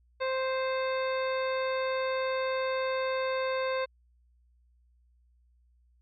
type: harmonic tone with a mistuned harmonic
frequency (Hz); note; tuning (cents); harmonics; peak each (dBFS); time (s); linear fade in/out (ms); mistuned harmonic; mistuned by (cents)
523.3; C5; 0; 1 / 2 / 3 / 4 / 5 / 7 / 8; -29 / -35 / -39 / -41 / -43 / -46 / -47; 0.2-3.86; 20; 8; +76
effects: added 60 Hz sine -62 dBFS peak until 6.01 s